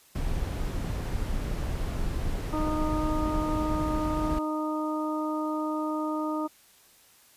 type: noise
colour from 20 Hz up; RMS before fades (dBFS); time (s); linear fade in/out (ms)
brown; -30; 0.15-4.39; 5
type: harmonic tone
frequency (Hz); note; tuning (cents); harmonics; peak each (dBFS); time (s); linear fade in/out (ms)
308.1; D#4; -17; 1 / 2 / 3 / 4; -29 / -35 / -36 / -35; 2.52-6.48; 20
effects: white hiss -58 dBFS RMS until 7.36 s + resampled to 32000 Hz